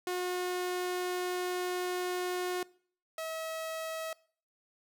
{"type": "tone pair in turn", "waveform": "sawtooth", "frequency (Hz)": [361.2, 643.6], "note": ["F#4", "E5"], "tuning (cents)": [-42, -42], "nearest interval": "minor seventh", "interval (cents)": 1000, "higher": "second", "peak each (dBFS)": [-28, -32], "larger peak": "first", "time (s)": [[0.07, 2.63], [3.18, 4.13]], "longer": "first", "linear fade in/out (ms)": 2, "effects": ["noise-tail reverb RT60 0.5 s tail -22 dB re dry"]}